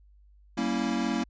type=chord; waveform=square; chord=G diminished seventh; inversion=none; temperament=equal with one note detuned; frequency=192.74 / 233.1 / 277.2 / 329.6 Hz; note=G3 / Bb3 / Db4 / Fb4; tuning=-29 / 0 / 0 / 0 cents; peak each=-35 / -30 / -33 / -34 dBFS; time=0.57-1.24 s; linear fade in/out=10 ms; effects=added 50 Hz sine -54 dBFS peak until 1.29 s + resampled to 16000 Hz